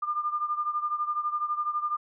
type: beating tone pair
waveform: sine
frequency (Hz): 1200 / 1212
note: D6 / D#6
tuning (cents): +37 / -46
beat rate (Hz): 12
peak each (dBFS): -28 / -32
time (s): 0.02-1.97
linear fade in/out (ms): 10
effects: none